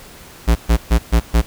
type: tone bursts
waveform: square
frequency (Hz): 57.5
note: A#1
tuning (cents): -23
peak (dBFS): -10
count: 5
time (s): 0.47-1.42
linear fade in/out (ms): 20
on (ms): 86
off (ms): 130
effects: pink hiss -40 dBFS RMS until 1.46 s